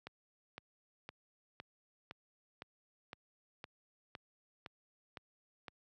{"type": "click train", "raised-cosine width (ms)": 0.3, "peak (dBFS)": -29, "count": 12, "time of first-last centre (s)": [0.07, 5.682], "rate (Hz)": 1.96, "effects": ["high-pass 80 Hz 12 dB/octave"]}